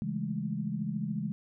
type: chord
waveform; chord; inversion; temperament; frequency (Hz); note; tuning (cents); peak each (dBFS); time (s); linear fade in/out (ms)
sine; A major seventh; first; just; 137.5 / 165 / 206.2 / 220; C#3 / E3 / G#3 / A3; -14 / +2 / -12 / 0; -38 / -36 / -34 / -39; 0.02-1.32; 0
effects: none